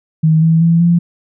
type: tone with pitch steps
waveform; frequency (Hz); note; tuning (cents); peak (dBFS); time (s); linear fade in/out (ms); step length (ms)
sine; 158.4 / 162.67 / 167.05 / 171.54; D#3 / E3 / E3 / F3; +31 / -23 / +23 / -31; -7; 0.23-0.99; 10; 190
effects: none